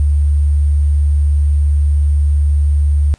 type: tone with sample-and-hold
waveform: sine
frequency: 72.9 Hz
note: D2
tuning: 12 cents flat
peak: -9 dBFS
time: 0-3.14 s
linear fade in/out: 0 ms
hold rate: 8820 Hz
effects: pink hiss -50 dBFS RMS until 3.18 s + resampled to 22050 Hz